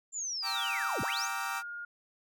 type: linear two-way sweep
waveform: sine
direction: down then up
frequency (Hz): 7320 to 73.42 to 7320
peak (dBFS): -33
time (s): 0.12-1.29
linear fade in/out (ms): 50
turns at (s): 1.02
type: chord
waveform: 30% pulse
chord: E half-diminished seventh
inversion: first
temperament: equal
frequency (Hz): 784 / 932.3 / 1174.7 / 1318.5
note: G5 / Bb5 / D6 / E6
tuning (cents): 0 / 0 / 0 / 0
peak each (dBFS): -37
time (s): 0.42-1.63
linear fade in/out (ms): 50
type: tone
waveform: sine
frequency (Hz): 1421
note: F6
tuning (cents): +30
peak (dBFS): -38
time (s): 0.55-1.85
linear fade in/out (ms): 5
effects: none